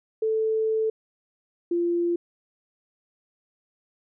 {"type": "tone pair in turn", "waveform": "sine", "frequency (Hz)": [440, 344.9], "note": ["A4", "F4"], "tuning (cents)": [0, -22], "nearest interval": "major third", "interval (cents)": 422, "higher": "first", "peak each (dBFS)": -21, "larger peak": "neither", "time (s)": [[0.22, 0.9], [1.71, 2.16]], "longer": "first", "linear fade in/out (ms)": 5, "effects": []}